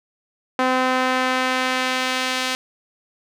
sawtooth tone with band-pass filter sweep, 257 Hz, C4, 31 cents flat, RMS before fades -21 dBFS, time 0.59-2.55 s, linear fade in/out 0 ms, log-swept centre 1100 to 3600 Hz, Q 0.78, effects none

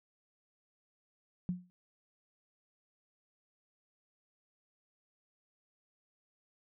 sine tone with exponential decay, 179.6 Hz, F3, 49 cents sharp, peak -28 dBFS, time 1.49-1.7 s, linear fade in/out 0 ms, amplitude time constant 44 ms, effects none

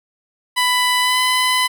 15% pulse tone with pitch glide, 995 to 1008.9 Hz, B5 to B5, +13 to +37 cents, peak -8 dBFS, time 0.56-1.68 s, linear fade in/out 20 ms, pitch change +24 cents, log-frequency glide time 1-1.19 s, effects none

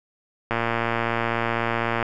click train, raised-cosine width 0.5 ms, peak -8 dBFS, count 177, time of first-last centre 0.51-2.027 s, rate 116 Hz, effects none

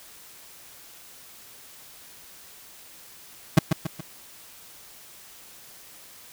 35% pulse tone with echo, 159.2 Hz, D#3, 40 cents sharp, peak -9 dBFS, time 3.57-3.59 s, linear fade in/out 5 ms, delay 140 ms, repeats 3, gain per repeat -7 dB, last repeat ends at 4.01 s, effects white hiss -48 dBFS RMS until 6.32 s

